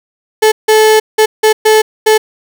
35% pulse tone bursts at uneven times, 434.1 Hz, A4, 23 cents flat, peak -3 dBFS, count 6, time 0.42-0.52 / 0.68-1 / 1.18-1.26 / 1.43-1.53 / 1.65-1.82 / 2.06-2.18 s, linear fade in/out 10 ms, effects none

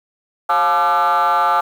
sine tone with frequency modulation, 1027 Hz, C6, 33 cents flat, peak -10 dBFS, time 0.49-1.61 s, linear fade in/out 10 ms, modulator 161 Hz, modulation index 2.2, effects tanh soft clip ceiling -11 dBFS + 7-bit

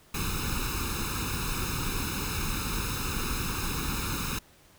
pink noise with comb filter, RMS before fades -31 dBFS, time 0.14-4.39 s, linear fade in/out 5 ms, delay 0.77 ms, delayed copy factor +0.95, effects pink hiss -58 dBFS RMS until 4.78 s

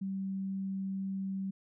sine tone, 193 Hz, G3, 27 cents flat, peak -33 dBFS, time 0.01-1.51 s, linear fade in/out 10 ms, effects none

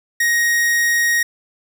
45% pulse tone, 1877 Hz, A#6, 11 cents sharp, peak -14 dBFS, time 0.2-1.23 s, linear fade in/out 5 ms, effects none

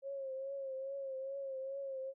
sine tone with vibrato, 540 Hz, C#5, 45 cents flat, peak -39 dBFS, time 0.02-2.14 s, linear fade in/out 50 ms, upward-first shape triangle, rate 2.4 Hz, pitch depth 55 cents each way, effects none

